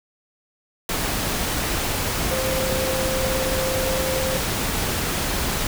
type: tone in noise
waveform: sine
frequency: 523.3 Hz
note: C5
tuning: in tune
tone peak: -24 dBFS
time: 2.31-4.37 s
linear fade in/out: 2 ms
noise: pink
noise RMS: -24 dBFS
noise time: 0.89-5.67 s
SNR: -3 dB
effects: none